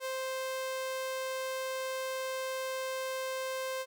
sawtooth tone, 523.3 Hz, C5, in tune, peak -30 dBFS, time 0-3.86 s, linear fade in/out 50 ms, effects none

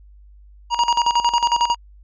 square tone with tremolo, 950 Hz, A#5, 33 cents sharp, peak -14 dBFS, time 0.7-1.76 s, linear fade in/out 50 ms, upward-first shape square, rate 11 Hz, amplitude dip 75%, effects added 50 Hz sine -43 dBFS peak until 2.03 s + resampled to 16000 Hz

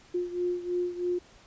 sine beating tone pair, 354.3 / 357.4 Hz, F4 / F4, +25 / +40 cents, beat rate 3.1 Hz, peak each -29 / -33 dBFS, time 0.14-1.19 s, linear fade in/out 10 ms, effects pink hiss -56 dBFS RMS until 1.46 s + resampled to 16000 Hz

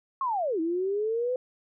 sine linear two-way sweep, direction down then up, 1109 to 316.2 to 512 Hz, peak -25 dBFS, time 0.21-1.36 s, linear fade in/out 2 ms, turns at 0.6 s, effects none

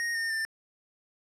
square tone with pitch steps, 1864.7 / 1825.3 / 1786.7 Hz, A#6 / A#6 / A6, 0 / -37 / +26 cents, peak -29 dBFS, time 0-0.45 s, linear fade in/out 0 ms, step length 150 ms, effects low-pass 10000 Hz 12 dB/octave

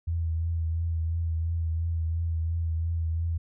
sine tone with vibrato, 82.41 Hz, E2, in tune, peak -25 dBFS, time 0.07-3.38 s, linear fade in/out 10 ms, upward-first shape triangle, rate 2.9 Hz, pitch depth 38 cents each way, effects none

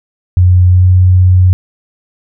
sine tone with pitch glide, 90.4 to 91.61 Hz, F#2 to F#2, -40 to -17 cents, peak -3 dBFS, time 0.37-1.53 s, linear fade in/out 0 ms, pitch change +23 cents, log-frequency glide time 0.69-0.86 s, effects none

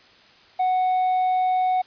sine tone with hard clipping, 740 Hz, F#5, in tune, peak -19 dBFS, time 0.59-1.82 s, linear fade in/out 10 ms, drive 2 dB, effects white hiss -52 dBFS RMS until 1.86 s + resampled to 11025 Hz

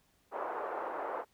white band-pass noise, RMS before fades -38 dBFS, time 0.31-1.25 s, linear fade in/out 50 ms, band 400 to 1100 Hz, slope 24 dB/octave, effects pink hiss -71 dBFS RMS until 1.33 s

